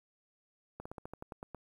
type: slowing click train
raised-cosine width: 1 ms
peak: -29 dBFS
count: 10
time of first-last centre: 0.8-1.547 s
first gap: 55 ms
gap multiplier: 1.1
effects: 10-bit